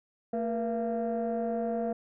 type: tone cluster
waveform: sine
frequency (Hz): 226.3 / 476.8 / 679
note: A3 / A#4 / F5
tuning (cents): +49 / +39 / -49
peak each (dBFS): -31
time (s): 0.33-1.93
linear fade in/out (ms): 5
effects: tanh soft clip ceiling -24 dBFS